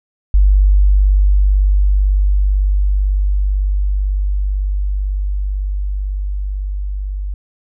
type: tone with level ramp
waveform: sine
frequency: 49 Hz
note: G1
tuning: in tune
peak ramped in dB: -6 to -19 dBFS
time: 0.34-7.34 s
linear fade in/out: 0 ms
effects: none